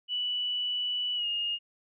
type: tone with pitch glide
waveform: sine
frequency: 2960 to 2844 Hz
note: F#7 to F7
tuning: 0 to +31 cents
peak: -28 dBFS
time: 0.08-1.59 s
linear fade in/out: 50 ms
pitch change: -69 cents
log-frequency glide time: 1.15-1.26 s
effects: none